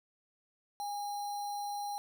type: tone with sample-and-hold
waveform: sine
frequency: 818 Hz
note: G#5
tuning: 26 cents flat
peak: -35 dBFS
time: 0.8-1.98 s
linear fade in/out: 0 ms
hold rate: 4900 Hz
effects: none